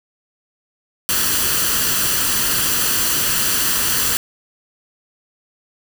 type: noise with comb filter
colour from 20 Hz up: white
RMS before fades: -18 dBFS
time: 1.09-4.17 s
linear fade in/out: 0 ms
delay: 0.67 ms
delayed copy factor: +0.55
effects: none